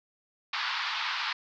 pink band-pass noise, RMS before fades -32 dBFS, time 0.53-1.33 s, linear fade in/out 5 ms, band 910 to 4800 Hz, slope 48 dB/octave, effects none

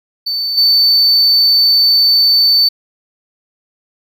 triangle tone with level steps, 4528 Hz, C#8, 36 cents sharp, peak -14 / -6 dBFS, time 0.26-2.69 s, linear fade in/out 10 ms, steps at 0.57 s, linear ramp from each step 10 ms, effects none

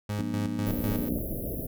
30% pulse tone with tremolo, 103.9 Hz, G#2, 1 cent sharp, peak -26 dBFS, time 0.09-1.09 s, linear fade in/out 5 ms, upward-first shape square, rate 4 Hz, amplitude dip 60%
harmonic tone, 60 Hz, B1, 49 cents flat, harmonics 3 / 4 / 5, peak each -37 / -32 / -34 dBFS, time 0.19-1.19 s, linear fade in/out 0 ms
pink band-stop noise, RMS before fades -33 dBFS, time 0.66-1.67 s, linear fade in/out 10 ms, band 650 to 11000 Hz, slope 96 dB/octave
effects none

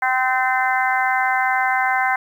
harmonic tone, 257.6 Hz, C4, 27 cents flat, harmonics 3 / 4 / 5 / 6 / 7 / 8, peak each -20 / -24 / -30 / -22 / -27 / -24 dBFS, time 0.02-2.16 s, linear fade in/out 5 ms, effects 8-bit

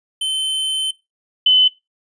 square / sine tone pair in turn, 3075 / 3027 Hz, G7 / F#7, -34 / +39 cents, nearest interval unison, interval 27 cents, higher first, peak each -19 / -8 dBFS, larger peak second, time 0.21-0.91 / 1.46-1.68 s, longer first, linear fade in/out 5 ms, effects noise-tail reverb RT60 0.2 s tail -17 dB re dry + resampled to 22050 Hz

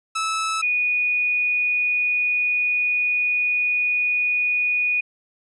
sawtooth / sine tone pair in turn, 1306 / 2465 Hz, E6 / D#7, -17 / -17 cents, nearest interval major seventh, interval 1100 cents, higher second, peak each -18 dBFS, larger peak neither, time 0.15-0.62 / 0.62-5.01 s, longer second, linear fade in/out 10 ms, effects resampled to 24000 Hz

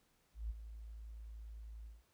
sine tone with ADSR envelope, 55 Hz, A1, in tune, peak -36 dBFS, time 0.34-2.03 s, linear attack 160 ms, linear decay 24 ms, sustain -11 dB, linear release 180 ms, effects pink hiss -75 dBFS RMS until 2.13 s

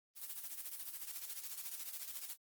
blue noise with tremolo, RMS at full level -43 dBFS, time 0.15-2.37 s, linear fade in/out 50 ms, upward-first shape sine, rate 14 Hz, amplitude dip 70%, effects Opus 24 kbps

